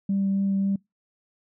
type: tone with vibrato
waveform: sine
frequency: 196 Hz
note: G3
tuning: in tune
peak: -20 dBFS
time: 0.09-0.76 s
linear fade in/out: 5 ms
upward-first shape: triangle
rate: 3.7 Hz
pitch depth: 10 cents each way
effects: noise-tail reverb RT60 0.2 s tail -26 dB re dry + tanh soft clip ceiling -17 dBFS